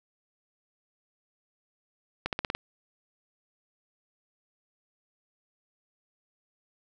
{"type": "accelerating click train", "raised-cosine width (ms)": 0.3, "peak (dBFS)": -13, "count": 6, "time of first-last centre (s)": [2.26, 2.55], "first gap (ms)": 68, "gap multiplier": 0.92, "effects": []}